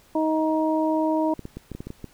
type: harmonic tone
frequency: 314.5 Hz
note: D#4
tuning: 19 cents sharp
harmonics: 1 / 2 / 3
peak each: -22 / -25 / -27 dBFS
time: 0.15-1.34 s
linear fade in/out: 5 ms
type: clicks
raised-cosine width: 3 ms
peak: -21 dBFS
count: 9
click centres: 1.393 / 1.454 / 1.57 / 1.717 / 1.75 / 1.805 / 1.87 / 1.904 / 2.043 s
effects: pink hiss -56 dBFS RMS until 2.13 s